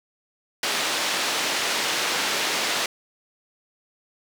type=band-pass noise; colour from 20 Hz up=white; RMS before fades=-25 dBFS; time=0.63-2.86 s; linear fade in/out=2 ms; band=270 to 4600 Hz; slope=12 dB/octave; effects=none